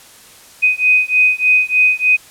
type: beating tone pair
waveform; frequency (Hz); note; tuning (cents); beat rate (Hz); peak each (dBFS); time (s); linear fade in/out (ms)
sine; 2500 / 2503.3; D#7 / D#7; +8 / +10; 3.3; -13; 0.62-2.17; 20
effects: white hiss -42 dBFS RMS until 2.3 s + low-pass 12000 Hz 12 dB/octave